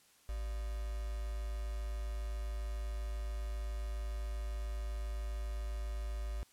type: tone with quantisation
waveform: sine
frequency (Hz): 53.7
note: A1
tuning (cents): -41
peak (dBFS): -36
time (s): 0.29-6.43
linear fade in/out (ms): 0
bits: 8
effects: white hiss -66 dBFS RMS until 6.52 s + low-pass 12000 Hz 12 dB/octave